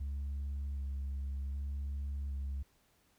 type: tone with vibrato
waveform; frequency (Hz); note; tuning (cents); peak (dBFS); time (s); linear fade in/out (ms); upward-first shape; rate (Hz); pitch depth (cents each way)
sine; 69.3; C#2; 0; -33; 0-2.63; 10; square; 0.65; 18
effects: tanh soft clip ceiling -34 dBFS + pink hiss -71 dBFS RMS until 3.18 s